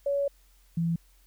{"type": "tone pair in turn", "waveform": "sine", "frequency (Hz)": [563, 167.38], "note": ["C#5", "E3"], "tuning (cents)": [27, 27], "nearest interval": "octave + major sixth", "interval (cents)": 2100, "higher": "first", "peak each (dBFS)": -24, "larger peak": "neither", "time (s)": [[0.06, 0.28], [0.77, 0.96]], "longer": "first", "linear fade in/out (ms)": 5, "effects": ["added 44 Hz sine -58 dBFS peak until 1.26 s", "white hiss -65 dBFS RMS until 1.26 s"]}